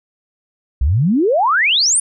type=exponential sweep; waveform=sine; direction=up; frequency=58.27 to 9870 Hz; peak=-11 dBFS; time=0.81-2 s; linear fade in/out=5 ms; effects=none